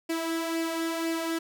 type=tone with flanger; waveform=sawtooth; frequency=328.8 Hz; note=E4; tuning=4 cents flat; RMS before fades=-30 dBFS; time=0.09-1.39 s; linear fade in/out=10 ms; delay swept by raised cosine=0.39 to 2.49 ms; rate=2 Hz; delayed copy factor=+0.5; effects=none